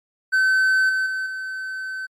triangle tone with level steps, 1531 Hz, G6, 41 cents flat, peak -13 / -17 / -21 / -25 dBFS, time 0.32-2.07 s, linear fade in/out 20 ms, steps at 0.89 / 1.06 / 1.26 s, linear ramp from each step 5 ms, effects MP3 64 kbps

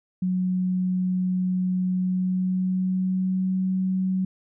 sine tone with pitch glide, 183.7 to 187.34 Hz, F#3 to F#3, -12 to +22 cents, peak -21 dBFS, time 0.22-4.25 s, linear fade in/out 5 ms, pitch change +34 cents, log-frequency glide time 1.92-3.61 s, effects none

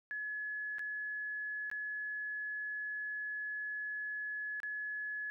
sine tone with dropouts, 1701 Hz, G#6, 41 cents sharp, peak -37 dBFS, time 0.11-5.3 s, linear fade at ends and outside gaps 0 ms, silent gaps 0.784-0.793 / 1.7-1.714 / 4.602-4.632 s, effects none

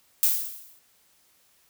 violet noise with exponential decay, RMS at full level -18 dBFS, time 0.23-0.79 s, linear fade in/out 0 ms, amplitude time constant 120 ms, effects white hiss -63 dBFS RMS until 1.69 s

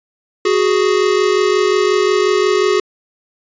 square tone pair together, 370.5 / 416.1 Hz, F#4 / G#4, +2 / +3 cents, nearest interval major second, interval 201 cents, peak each -15 dBFS, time 0.45-2.8 s, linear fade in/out 5 ms, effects resampled to 16000 Hz

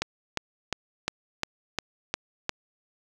click train, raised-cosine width 0.2 ms, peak -9 dBFS, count 8, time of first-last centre 0.02-2.493 s, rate 2.83 Hz, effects none

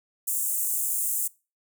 pink high-pass noise, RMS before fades -27 dBFS, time 0.27-1.28 s, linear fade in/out 10 ms, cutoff 7400 Hz, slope 48 dB/octave, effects noise-tail reverb RT60 0.3 s tail -22 dB re dry

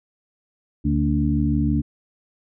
harmonic tone with a mistuned harmonic, 73 Hz, D2, 10 cents flat, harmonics 1 / 2 / 3 / 4, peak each -23 / -23 / -23 / -23 dBFS, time 0.84-1.82 s, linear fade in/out 20 ms, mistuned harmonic 3, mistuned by +54 cents, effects none

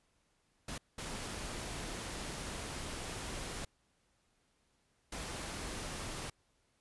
pink noise bursts at uneven times, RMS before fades -42 dBFS, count 3, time 0.68-0.78 / 0.98-3.65 / 5.12-6.3 s, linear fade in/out 5 ms, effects pink hiss -75 dBFS RMS until 6.8 s + resampled to 24000 Hz

